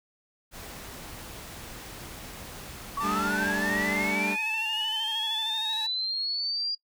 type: noise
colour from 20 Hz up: pink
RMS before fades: -42 dBFS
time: 0.51-4.14 s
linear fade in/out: 50 ms
type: linear sweep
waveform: sine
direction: up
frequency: 1111 to 4820 Hz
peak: -27 dBFS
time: 2.97-6.75 s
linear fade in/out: 5 ms
type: tone with vibrato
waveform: sawtooth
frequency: 880 Hz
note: A5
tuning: in tune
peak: -32 dBFS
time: 3-5.87 s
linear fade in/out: 10 ms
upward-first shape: square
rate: 13 Hz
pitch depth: 34 cents each way
type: chord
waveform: sawtooth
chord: G suspended second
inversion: none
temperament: equal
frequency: 196 / 220 / 293.7 Hz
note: G3 / A3 / D4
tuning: 0 / 0 / 0 cents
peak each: -28 / -31 / -30 dBFS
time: 3.01-4.37 s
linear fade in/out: 50 ms
effects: noise-tail reverb RT60 0.1 s tail -23 dB re dry